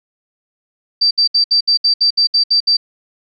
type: tone bursts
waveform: sine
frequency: 4664 Hz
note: D8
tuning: 13 cents flat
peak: -9 dBFS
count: 11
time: 1.01-2.77 s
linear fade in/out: 10 ms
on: 100 ms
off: 66 ms
effects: none